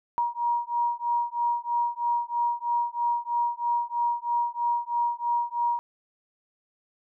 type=beating tone pair; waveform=sine; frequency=949 / 952.1 Hz; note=A#5 / A#5; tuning=+31 / +36 cents; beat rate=3.1 Hz; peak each=-27 dBFS; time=0.18-5.79 s; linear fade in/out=0 ms; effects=none